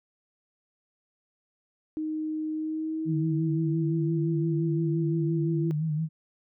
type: tone with pitch glide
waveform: sine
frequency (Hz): 311.1 to 335.4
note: D#4 to E4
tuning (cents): 0 to +30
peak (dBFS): -28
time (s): 1.97-5.71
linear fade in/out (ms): 0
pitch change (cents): +130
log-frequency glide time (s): 2.53-4.16
type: tone with vibrato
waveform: sine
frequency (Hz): 155.56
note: D#3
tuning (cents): 0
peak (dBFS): -25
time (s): 3.05-6.09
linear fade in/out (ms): 50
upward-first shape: sine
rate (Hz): 5.8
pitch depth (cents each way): 65
effects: none